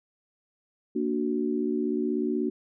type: chord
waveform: sine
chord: Bb augmented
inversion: none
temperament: equal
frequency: 233.1 / 293.7 / 370 Hz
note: Bb3 / D4 / F#4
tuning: 0 / 0 / 0 cents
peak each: -29 dBFS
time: 0.95-2.5 s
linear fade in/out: 10 ms
effects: none